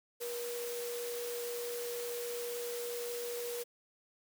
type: tone in noise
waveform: sine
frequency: 479.2 Hz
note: A#4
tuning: 48 cents sharp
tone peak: -37 dBFS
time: 0.2-3.64 s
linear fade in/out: 20 ms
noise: white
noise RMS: -44 dBFS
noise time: 0.2-3.64 s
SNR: +4 dB
effects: high-pass 300 Hz 12 dB/octave